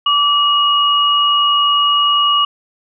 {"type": "tone pair together", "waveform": "sine", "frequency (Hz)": [1160.6, 2890], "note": ["D6", "F#7"], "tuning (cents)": [-21, -41], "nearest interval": "octave + major third", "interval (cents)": 1580, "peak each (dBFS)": -13, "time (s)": [0.06, 2.45], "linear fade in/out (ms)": 5, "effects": []}